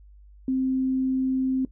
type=tone; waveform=sine; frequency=261.6 Hz; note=C4; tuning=in tune; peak=-21 dBFS; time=0.48-1.65 s; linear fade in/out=2 ms; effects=noise-tail reverb RT60 0.1 s tail -17 dB re dry + added 50 Hz sine -47 dBFS peak until 1.71 s